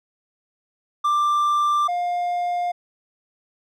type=tone pair in turn; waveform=triangle; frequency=1182 / 706.7 Hz; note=D6 / F5; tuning=+11 / +20 cents; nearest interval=major sixth; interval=891 cents; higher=first; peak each=-15 / -19 dBFS; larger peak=first; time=1.04-1.88 / 1.88-2.72 s; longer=neither; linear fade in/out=10 ms; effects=none